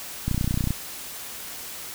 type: click train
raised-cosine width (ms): 5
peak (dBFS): -12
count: 14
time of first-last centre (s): 0.28-0.706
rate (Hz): 30.5
effects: white hiss -37 dBFS RMS until 1.94 s